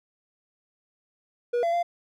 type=tone with pitch steps; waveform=triangle; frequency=481.7 / 679 / 692 Hz; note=B4 / F5 / F5; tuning=-43 / -49 / -16 cents; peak=-20 dBFS; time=1.53-1.83 s; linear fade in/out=10 ms; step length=100 ms; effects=none